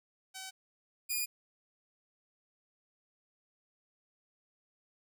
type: tone pair in turn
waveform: 5% pulse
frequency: 761 / 2441 Hz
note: F#5 / D#7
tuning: +48 / -34 cents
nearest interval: octave + minor sixth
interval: 2018 cents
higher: second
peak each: -31 / -22 dBFS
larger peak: second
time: 0.34-0.51 / 1.09-1.26 s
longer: neither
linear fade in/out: 20 ms
effects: none